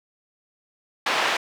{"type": "band-pass noise", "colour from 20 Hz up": "pink", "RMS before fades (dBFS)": -23, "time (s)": [1.06, 1.37], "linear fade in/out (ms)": 5, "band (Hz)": [760, 3300], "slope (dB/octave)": 12, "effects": []}